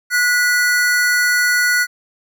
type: tone pair together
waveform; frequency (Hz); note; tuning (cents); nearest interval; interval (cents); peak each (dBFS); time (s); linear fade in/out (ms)
square; 1460 / 1975.5; F#6 / B6; -24 / 0; perfect fourth; 524; -15 / -19; 0.1-1.87; 50
effects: none